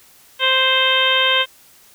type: harmonic tone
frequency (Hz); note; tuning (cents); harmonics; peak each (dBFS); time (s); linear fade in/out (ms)
523.3; C5; 0; 1 / 2 / 3 / 4 / 5 / 6 / 7; -23 / -22 / -21 / -23 / -22 / -17 / -23; 0.39-1.46; 50
effects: white hiss -49 dBFS RMS until 1.94 s